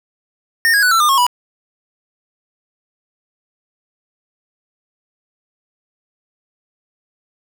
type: tone with pitch steps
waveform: square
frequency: 1829 / 1648.4 / 1485.6 / 1338.9 / 1206.7 / 1087.5 / 980.1 Hz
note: A#6 / G#6 / F#6 / E6 / D6 / C#6 / B5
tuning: -33 / -13 / +7 / +27 / +47 / -33 / -13 cents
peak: -11 dBFS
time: 0.65-1.266 s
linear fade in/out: 0 ms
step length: 88 ms
effects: none